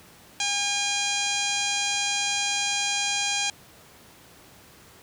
harmonic tone, 810 Hz, G#5, 43 cents flat, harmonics 1 / 2 / 3 / 4 / 5 / 6 / 7 / 8 / 9 / 10, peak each -33 / -36 / -30 / -30 / -34 / -35 / -36 / -32 / -35 / -35 dBFS, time 0.4-3.5 s, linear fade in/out 2 ms, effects pink hiss -51 dBFS RMS until 5.02 s + high-pass 80 Hz 12 dB/octave

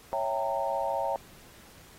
sine chord, C# diminished seventh, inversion none, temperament equal with one note detuned, 554.4 / 659.3 / 784 / 917.4 Hz, C#5 / E5 / G5 / Bb5, 0 / 0 / 0 / -28 cents, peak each -32 / -33 / -33 / -32 dBFS, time 0.13-1.16 s, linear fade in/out 0 ms, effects pink hiss -54 dBFS RMS until 1.98 s + AAC 48 kbps

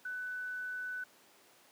sine tone, 1500 Hz, F#6, 23 cents sharp, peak -37 dBFS, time 0.05-1.04 s, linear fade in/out 5 ms, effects pink hiss -62 dBFS RMS until 1.71 s + high-pass 300 Hz 12 dB/octave

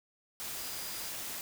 sine tone in noise, 4889 Hz, D#8, 31 cents flat, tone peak -48 dBFS, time 0.57-1.09 s, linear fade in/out 0 ms, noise white, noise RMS -40 dBFS, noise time 0.4-1.41 s, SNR -11 dB, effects none

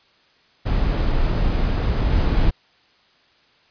brown noise with level steps, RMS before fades -19 / -17 dBFS, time 0.65-2.51 s, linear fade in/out 20 ms, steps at 2.1 s, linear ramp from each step 5 ms, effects white hiss -57 dBFS RMS until 3.7 s + resampled to 11025 Hz

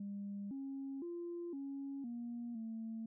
sine tone with pitch steps, 201 / 272.3 / 344.9 / 276.2 / 237.5 / 224.3 Hz, G3 / C#4 / F4 / C#4 / A#3 / A3, +44 / -31 / -22 / -6 / +33 / +34 cents, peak -40 dBFS, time 0-3.06 s, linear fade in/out 5 ms, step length 510 ms, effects tanh soft clip ceiling -37 dBFS

